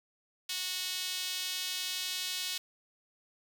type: tone with high-pass filter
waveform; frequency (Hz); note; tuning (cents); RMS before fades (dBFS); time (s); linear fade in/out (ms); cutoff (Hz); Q
sawtooth; 368.2; F#4; -8; -36; 0.49-2.58; 5; 3500; 1.7
effects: none